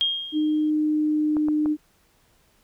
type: tone with exponential decay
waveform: sine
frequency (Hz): 3234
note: G#7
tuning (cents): -47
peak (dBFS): -17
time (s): 0.01-0.7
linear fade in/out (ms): 0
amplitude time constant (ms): 150
type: tone with pitch glide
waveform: sine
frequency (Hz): 305.6 to 303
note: D#4 to D#4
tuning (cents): -31 to -46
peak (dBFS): -19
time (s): 0.32-1.77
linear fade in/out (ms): 50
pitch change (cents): -15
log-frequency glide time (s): 0.63-1.54
type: clicks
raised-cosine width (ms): 1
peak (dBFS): -20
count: 3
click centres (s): 1.368 / 1.485 / 1.659
effects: pink hiss -62 dBFS RMS until 2.63 s